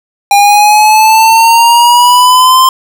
square exponential sweep, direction up, 805 to 1046.5 Hz, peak -3 dBFS, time 0.31-2.69 s, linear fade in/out 2 ms, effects none

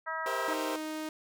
harmonic tone, 321.2 Hz, E4, 45 cents flat, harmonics 2 / 3 / 4 / 5 / 6, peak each -41 / -38 / -37 / -39 / -41 dBFS, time 0.06-0.55 s, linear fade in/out 20 ms
25% pulse chord, C dominant seventh, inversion second, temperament equal, 392 / 466.2 / 523.3 / 659.3 Hz, G4 / Bb4 / C5 / E5, 0 / 0 / 0 / 0 cents, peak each -37 / -36 / -33 / -37 dBFS, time 0.26-0.76 s, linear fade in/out 2 ms
sawtooth tone, 311.1 Hz, D#4, in tune, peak -31 dBFS, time 0.48-1.09 s, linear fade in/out 2 ms
effects none

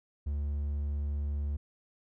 triangle tone, 72.4 Hz, D2, 24 cents flat, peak -28 dBFS, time 0.26-1.57 s, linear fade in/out 10 ms, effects none

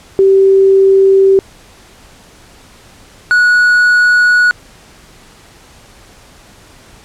sine / triangle tone pair in turn, 387.5 / 1463 Hz, G4 / F#6, -20 / -20 cents, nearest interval octave + major seventh, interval 2300 cents, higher second, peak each -4 dBFS, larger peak neither, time 0.19-1.39 / 3.31-4.51 s, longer neither, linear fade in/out 0 ms, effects pink hiss -41 dBFS RMS until 7.04 s + low-pass 10000 Hz 12 dB/octave

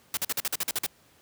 white noise bursts, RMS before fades -28 dBFS, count 10, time 0.14-0.864 s, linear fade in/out 2 ms, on 31 ms, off 46 ms, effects pink hiss -60 dBFS RMS until 1.21 s + high-pass 80 Hz 12 dB/octave

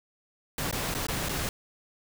pink noise with dropouts, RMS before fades -31 dBFS, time 0.58-1.49 s, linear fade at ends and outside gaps 2 ms, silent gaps 0.712-0.726 / 0.942-0.948 / 1.068-1.084 / 1.287-1.292 s, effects none

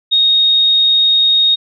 sine tone, 3729 Hz, A#7, in tune, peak -8 dBFS, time 0.11-1.56 s, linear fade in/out 20 ms, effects none

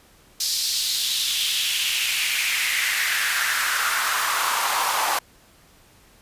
pink noise with high-pass filter sweep, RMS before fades -23 dBFS, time 0.4-5.19 s, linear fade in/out 5 ms, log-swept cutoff 4800 to 850 Hz, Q 3, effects pink hiss -54 dBFS RMS until 6.21 s + resampled to 32000 Hz

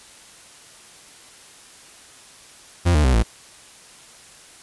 40% pulse tone with pitch steps, 87.31 / 75.13 / 64.66 / 55.64 Hz, F2 / D2 / C2 / A1, 0 / +40 / -20 / +20 cents, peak -13 dBFS, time 2.85-3.234 s, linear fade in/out 20 ms, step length 96 ms, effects white hiss -46 dBFS RMS until 4.62 s + resampled to 24000 Hz

